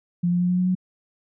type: tone with pitch steps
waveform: sine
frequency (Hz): 174.61 / 176.43 / 178.28 / 180.14 / 182.02 / 183.93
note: F3 / F3 / F3 / F#3 / F#3 / F#3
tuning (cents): 0 / +18 / +36 / -46 / -28 / -10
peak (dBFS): -18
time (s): 0.23-0.752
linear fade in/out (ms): 10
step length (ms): 87
effects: none